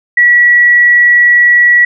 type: tone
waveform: sine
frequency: 1935 Hz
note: B6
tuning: 36 cents flat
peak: -3 dBFS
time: 0.17-1.85 s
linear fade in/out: 5 ms
effects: none